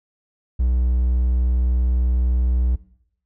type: tone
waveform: triangle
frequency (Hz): 61.74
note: B1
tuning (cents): 0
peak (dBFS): -14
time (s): 0.59-2.76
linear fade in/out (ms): 10
effects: noise-tail reverb RT60 0.7 s tail -18 dB re dry